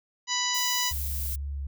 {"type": "harmonic tone", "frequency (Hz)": 987.8, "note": "B5", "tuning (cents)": 0, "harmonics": [1, 2, 3, 4, 5, 6, 7], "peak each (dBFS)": [-33, -33, -33, -33, -33, -33, -33], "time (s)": [0.27, 0.93], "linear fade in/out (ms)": 50}
{"type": "noise", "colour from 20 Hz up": "violet", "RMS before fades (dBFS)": -34, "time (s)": [0.54, 1.36], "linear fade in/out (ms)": 10}
{"type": "tone with vibrato", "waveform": "sine", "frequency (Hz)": 69.8, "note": "C#2", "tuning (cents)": 13, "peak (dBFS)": -30, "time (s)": [0.91, 1.67], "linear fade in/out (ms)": 5, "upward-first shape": "sine", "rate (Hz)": 2.2, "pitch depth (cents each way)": 23}
{"effects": []}